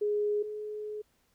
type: tone pair in turn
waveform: sine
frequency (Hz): 416.4 / 423.4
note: G#4 / G#4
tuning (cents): +5 / +33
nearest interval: unison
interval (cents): 28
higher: second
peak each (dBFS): -26 / -35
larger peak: first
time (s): 0.01-0.43 / 0.43-1.02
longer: second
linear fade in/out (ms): 10
effects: pink hiss -71 dBFS RMS until 1.34 s